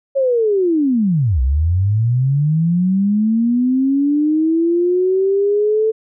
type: linear two-way sweep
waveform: sine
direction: down then up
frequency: 554.4 to 61.1 to 443.3 Hz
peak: -12 dBFS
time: 0.15-5.92 s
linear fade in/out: 20 ms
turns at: 1.41 s
effects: none